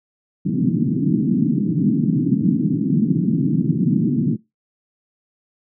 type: band-pass noise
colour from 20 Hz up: pink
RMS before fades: -18 dBFS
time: 0.45-4.37 s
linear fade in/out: 20 ms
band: 140 to 300 Hz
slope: 48 dB/octave
effects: noise-tail reverb RT60 0.2 s tail -21 dB re dry